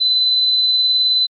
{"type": "tone with tremolo", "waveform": "sine", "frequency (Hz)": 4021, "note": "B7", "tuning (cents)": 30, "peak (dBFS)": -10, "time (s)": [0, 1.27], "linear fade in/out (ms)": 20, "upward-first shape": "sine", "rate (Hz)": 19, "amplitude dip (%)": 25, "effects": ["tanh soft clip ceiling -6 dBFS", "MP3 48 kbps"]}